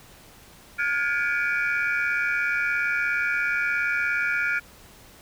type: tone cluster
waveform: sine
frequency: 1424 / 1625 / 1702 / 2283 / 2423 Hz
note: F6 / G#6 / G#6 / D7 / D#7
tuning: +33 / -38 / +42 / -50 / -47 cents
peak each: -24 / -31 / -30 / -28 / -32 dBFS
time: 0.78-4.6 s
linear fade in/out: 20 ms
effects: tanh soft clip ceiling -14 dBFS + pink hiss -50 dBFS RMS until 5.21 s